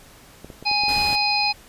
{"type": "clicks", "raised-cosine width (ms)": 2, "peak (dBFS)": -24, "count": 9, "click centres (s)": [0.446, 0.502, 0.626, 0.714, 0.836, 0.882, 0.916, 0.982, 1.128]}
{"type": "harmonic tone", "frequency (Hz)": 830.6, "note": "G#5", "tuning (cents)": 0, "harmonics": [1, 3, 5, 6], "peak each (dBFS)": [-23, -23, -24, -25], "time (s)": [0.65, 1.53], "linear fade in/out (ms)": 20}
{"type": "noise", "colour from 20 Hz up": "pink", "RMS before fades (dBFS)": -32, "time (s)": [0.88, 1.16], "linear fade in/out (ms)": 10}
{"effects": ["pink hiss -48 dBFS RMS until 1.68 s", "resampled to 32000 Hz"]}